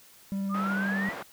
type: tone with vibrato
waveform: triangle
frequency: 196.1 Hz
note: G3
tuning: 1 cent sharp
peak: -26 dBFS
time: 0.32-1.09 s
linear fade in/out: 0 ms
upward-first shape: square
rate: 18 Hz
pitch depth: 9 cents each way
type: exponential sweep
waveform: sine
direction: up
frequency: 1174.7 to 2016 Hz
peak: -30 dBFS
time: 0.49-1.14 s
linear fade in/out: 50 ms
type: band-pass noise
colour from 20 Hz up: white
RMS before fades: -39 dBFS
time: 0.54-1.23 s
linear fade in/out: 5 ms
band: 210 to 1300 Hz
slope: 12 dB/octave
effects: white hiss -55 dBFS RMS until 1.32 s